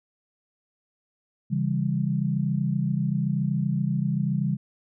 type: chord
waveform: sine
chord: C# diminished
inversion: none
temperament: just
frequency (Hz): 138.59 / 166.31 / 199.57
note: C#3 / E3 / G3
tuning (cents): 0 / +16 / +31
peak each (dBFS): -26 / -27 / -27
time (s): 1.5-4.57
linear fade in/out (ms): 20
effects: none